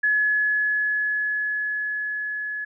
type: tone with level ramp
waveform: sine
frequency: 1700 Hz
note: G#6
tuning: 40 cents sharp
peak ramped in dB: -17 to -27 dBFS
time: 0.03-2.65 s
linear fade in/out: 10 ms
effects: none